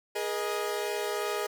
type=chord; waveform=sawtooth; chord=Ab suspended second; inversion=none; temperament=equal with one note detuned; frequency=415.3 / 477.9 / 622.3 Hz; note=Ab4 / Bb4 / Eb5; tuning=0 / +43 / 0 cents; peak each=-28 / -32 / -32 dBFS; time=0.15-1.47 s; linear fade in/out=10 ms; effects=none